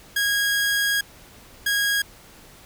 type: tone bursts at uneven times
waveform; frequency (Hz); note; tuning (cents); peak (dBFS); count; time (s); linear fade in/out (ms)
sawtooth; 1642; G#6; -20; -16; 2; 0.16-1.01 / 1.66-2.02; 5
effects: pink hiss -48 dBFS RMS until 2.65 s